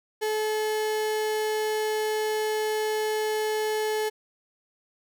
35% pulse tone, 430.5 Hz, A4, 38 cents flat, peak -23 dBFS, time 0.21-4.1 s, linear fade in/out 20 ms, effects none

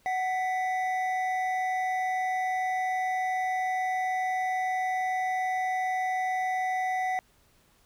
triangle tone pair together, 744.8 / 1982 Hz, F#5 / B6, +11 / +6 cents, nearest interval octave + perfect fourth, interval 1695 cents, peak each -25 / -32 dBFS, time 0.06-7.19 s, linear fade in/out 0 ms, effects pink hiss -64 dBFS RMS until 7.85 s

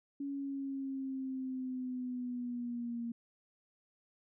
sine linear sweep, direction down, 281 to 233.1 Hz, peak -36 dBFS, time 0.2-3.12 s, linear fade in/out 5 ms, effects none

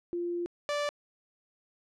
sine / sawtooth tone pair in turn, 347.4 / 584.3 Hz, F4 / D5, -9 / -9 cents, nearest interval major sixth, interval 900 cents, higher second, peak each -30 / -25 dBFS, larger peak second, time 0.13-0.46 / 0.69-0.89 s, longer first, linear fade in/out 0 ms, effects low-pass 6000 Hz 12 dB/octave

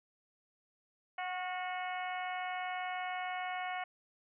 harmonic tone with a mistuned harmonic, 366.6 Hz, F#4, 16 cents flat, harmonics 2 / 3 / 4 / 5 / 6 / 7 / 8, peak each -38 / -46 / -46 / -46 / -44 / -54 / -51 dBFS, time 1.18-3.84 s, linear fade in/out 5 ms, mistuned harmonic 4, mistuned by -31 cents, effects none

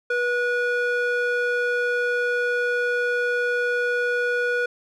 square tone with band-pass filter, 486.1 Hz, B4, 28 cents flat, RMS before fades -23 dBFS, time 0.1-4.66 s, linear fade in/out 5 ms, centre 1100 Hz, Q 7.9, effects none

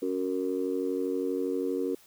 sine chord, F# major, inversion second, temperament just, 277.5 / 370 / 462.5 Hz, C#4 / F#4 / A#4, +2 / 0 / -14 cents, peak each -31 dBFS, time 0.02-1.95 s, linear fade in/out 5 ms, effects tanh soft clip ceiling -18 dBFS + white hiss -58 dBFS RMS until 2.06 s

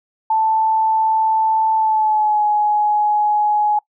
sine tone with pitch glide, 881 to 839.8 Hz, A5 to G#5, +2 to +19 cents, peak -13 dBFS, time 0.3-3.79 s, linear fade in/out 5 ms, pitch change -83 cents, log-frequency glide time 1.76-2.44 s, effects noise-tail reverb RT60 0.1 s tail -23 dB re dry

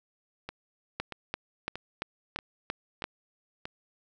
two click trains, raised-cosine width 0.3 ms, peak -15 / -21 dBFS, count 7 / 6, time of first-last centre 1-3.041 / 0.49-3.655 s, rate 2.94 / 1.58 Hz, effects none

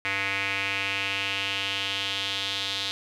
square tone with band-pass filter sweep, 98.1 Hz, G2, 2 cents sharp, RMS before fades -29 dBFS, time 0.05-2.91 s, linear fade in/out 0 ms, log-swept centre 2200 to 3700 Hz, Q 3.6, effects none

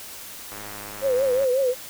click train, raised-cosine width 0.5 ms, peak -23 dBFS, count 96, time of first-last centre 0.52-1.442 s, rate 103 Hz
sine tone with vibrato, 521 Hz, C5, 7 cents flat, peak -18 dBFS, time 1.01-1.75 s, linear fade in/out 50 ms, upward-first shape triangle, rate 5.5 Hz, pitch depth 120 cents each way
effects white hiss -39 dBFS RMS until 1.89 s

